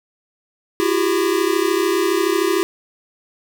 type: tone cluster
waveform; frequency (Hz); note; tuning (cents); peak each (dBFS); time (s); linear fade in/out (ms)
square; 334 / 368 / 400.7; E4 / F#4 / G4; +23 / -9 / +38; -21; 0.8-2.63; 0
effects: none